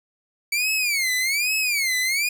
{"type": "tone with vibrato", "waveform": "sawtooth", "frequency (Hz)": 2274, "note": "C#7", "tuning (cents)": 44, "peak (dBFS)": -17, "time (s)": [0.52, 2.29], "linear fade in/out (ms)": 5, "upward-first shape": "sine", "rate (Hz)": 1.2, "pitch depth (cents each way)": 220, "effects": []}